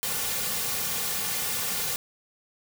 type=noise with comb filter; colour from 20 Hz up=white; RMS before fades=-29 dBFS; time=0.03-1.96 s; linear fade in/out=0 ms; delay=3.1 ms; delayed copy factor=-0.9; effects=none